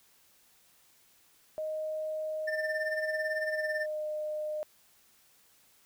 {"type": "tone with pitch glide", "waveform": "sine", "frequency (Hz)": [622.3, 609.8], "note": ["D#5", "D#5"], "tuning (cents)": [0, -35], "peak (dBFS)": -32, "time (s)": [1.58, 4.63], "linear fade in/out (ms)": 0, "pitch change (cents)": -35, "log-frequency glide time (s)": [3.38, 4.09]}
{"type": "tone with tremolo", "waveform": "triangle", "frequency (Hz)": 1790, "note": "A6", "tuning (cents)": 29, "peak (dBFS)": -28, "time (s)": [2.47, 3.86], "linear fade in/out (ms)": 10, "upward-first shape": "sine", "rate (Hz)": 18, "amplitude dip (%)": 75}
{"effects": ["white hiss -64 dBFS RMS until 5.85 s"]}